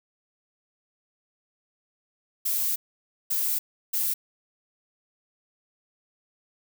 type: noise bursts at uneven times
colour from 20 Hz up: violet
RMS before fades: -26 dBFS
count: 3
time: 2.45-2.76 / 3.3-3.59 / 3.93-4.14 s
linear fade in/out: 10 ms
effects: none